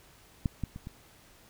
clicks, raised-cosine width 5 ms, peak -15 / -19 / -28 / -27 dBFS, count 4, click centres 0.458 / 0.637 / 0.761 / 0.871 s, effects pink hiss -58 dBFS RMS until 1.49 s

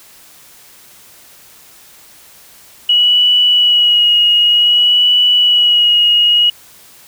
sine tone with vibrato, 2917 Hz, F#7, 25 cents flat, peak -7 dBFS, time 2.89-6.5 s, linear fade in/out 5 ms, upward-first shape sine, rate 0.54 Hz, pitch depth 22 cents each way, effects white hiss -42 dBFS RMS until 7.07 s

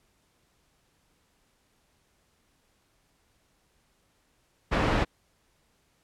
pink low-pass noise, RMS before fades -25 dBFS, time 4.71-5.05 s, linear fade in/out 20 ms, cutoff 2300 Hz, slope 12 dB/octave, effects pink hiss -69 dBFS RMS until 6.03 s + low-pass 12000 Hz 12 dB/octave

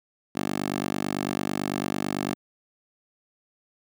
10% pulse tone with high-pass filter, 49 Hz, G1, in tune, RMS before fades -29 dBFS, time 0.35-2.35 s, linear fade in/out 10 ms, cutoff 250 Hz, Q 1.2, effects none

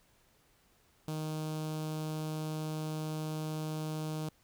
sawtooth tone with notch filter, 155.56 Hz, D#3, in tune, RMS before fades -37 dBFS, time 1.08-4.29 s, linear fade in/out 2 ms, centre 1900 Hz, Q 1.2, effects pink hiss -68 dBFS RMS until 4.43 s

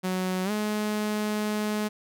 sawtooth tone with pitch glide, 185.2 to 211.5 Hz, F#3 to G#3, +2 to +32 cents, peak -22 dBFS, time 0.03-1.89 s, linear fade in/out 20 ms, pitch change +230 cents, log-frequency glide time 0.44-0.51 s, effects none

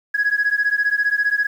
sine beating tone pair, 1661.2 / 1676.2 Hz, G#6 / G#6, 0 / +16 cents, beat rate 15 Hz, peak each -18 dBFS, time 0.14-1.47 s, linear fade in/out 10 ms, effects tanh soft clip ceiling -11 dBFS + 8-bit

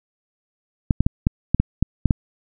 clicks, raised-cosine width 5 ms, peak -3 dBFS, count 9, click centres 0.908 / 1.006 / 1.065 / 1.269 / 1.546 / 1.6 / 1.826 / 2.057 / 2.108 s, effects none

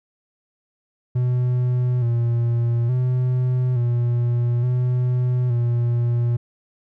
triangle tone with pitch steps, 124.5 / 118 / 126.4 / 120 / 124.9 / 119.3 Hz, B2 / A#2 / B2 / B2 / B2 / A#2, +14 / +22 / +41 / -49 / +20 / +41 cents, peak -15 dBFS, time 1.15-6.37 s, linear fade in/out 10 ms, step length 870 ms, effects none

